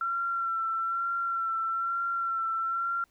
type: tone with vibrato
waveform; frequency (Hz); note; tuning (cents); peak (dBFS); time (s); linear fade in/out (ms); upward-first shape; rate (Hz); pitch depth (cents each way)
sine; 1357; E6; +50; -27; 0.01-3.04; 2; sine; 1.1; 24
effects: pink hiss -69 dBFS RMS until 3.1 s